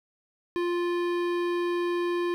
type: tone with hard clipping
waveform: sine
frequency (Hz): 349.2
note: F4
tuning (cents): 0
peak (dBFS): -27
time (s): 0.56-2.34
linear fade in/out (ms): 0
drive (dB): 16
effects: none